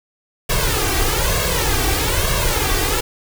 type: noise with flanger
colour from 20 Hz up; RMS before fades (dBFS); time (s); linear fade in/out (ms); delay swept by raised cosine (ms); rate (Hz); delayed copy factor
pink; -18; 0.49-3.01; 10; 1.8 to 2.59; 1.1; +0.8
effects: none